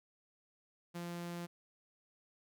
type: tone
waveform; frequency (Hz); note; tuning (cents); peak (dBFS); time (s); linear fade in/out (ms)
sawtooth; 172.8; F3; -18; -37; 0.94-1.47; 20
effects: none